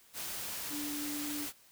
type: tone in noise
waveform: sine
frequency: 293.7 Hz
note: D4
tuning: in tune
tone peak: -38 dBFS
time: 0.69-1.48 s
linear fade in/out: 50 ms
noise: white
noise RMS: -40 dBFS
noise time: 0.13-1.53 s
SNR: -1 dB
effects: white hiss -62 dBFS RMS until 1.71 s